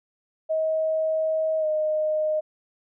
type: tone with pitch glide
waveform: sine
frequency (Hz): 634 to 617.4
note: D#5 to D#5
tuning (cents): +32 to -14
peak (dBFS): -21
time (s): 0.49-2.41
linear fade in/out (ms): 20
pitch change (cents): -46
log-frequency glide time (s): 1.59-1.66
effects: none